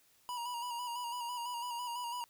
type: tone with vibrato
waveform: square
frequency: 963 Hz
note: B5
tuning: 44 cents flat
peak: -38 dBFS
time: 0.29-2.24 s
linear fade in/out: 0 ms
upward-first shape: square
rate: 6 Hz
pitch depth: 37 cents each way
effects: white hiss -68 dBFS RMS until 2.29 s